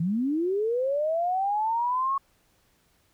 sine linear sweep, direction up, 155.56 to 1108.7 Hz, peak -23 dBFS, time 0-2.18 s, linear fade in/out 5 ms, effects pink hiss -66 dBFS RMS until 3.13 s

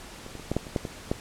clicks, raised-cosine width 2 ms, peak -28 / -25 / -29 / -13 / -11 / -27 / -11 / -18 / -11 dBFS, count 9, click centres 0.264 / 0.353 / 0.397 / 0.516 / 0.566 / 0.668 / 0.762 / 0.852 / 1.115 s, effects pink hiss -44 dBFS RMS until 1.2 s + low-pass 10000 Hz 12 dB/octave

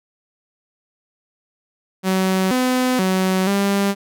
sawtooth tone with pitch steps, 188.5 / 253.8 / 187.6 / 199 Hz, F#3 / B3 / F#3 / G3, +32 / +47 / +24 / +26 cents, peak -12 dBFS, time 2.03-3.95 s, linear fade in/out 50 ms, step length 480 ms, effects none

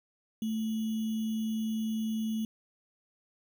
sine tone with sample-and-hold, 220 Hz, A3, in tune, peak -29 dBFS, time 0.42-2.45 s, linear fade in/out 2 ms, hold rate 3150 Hz, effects none

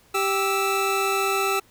25% pulse tone pair together, 391.7 / 1317.5 Hz, G4 / E6, -1 / -1 cents, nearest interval octave + major sixth, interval 2100 cents, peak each -20 dBFS, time 0.14-1.6 s, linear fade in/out 10 ms, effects pink hiss -57 dBFS RMS until 1.7 s

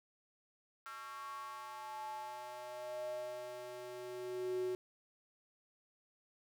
square tone with high-pass filter sweep, 123.47 Hz, B2, in tune, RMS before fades -44 dBFS, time 0.86-4.75 s, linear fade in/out 0 ms, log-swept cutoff 1300 to 350 Hz, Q 7.6, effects none

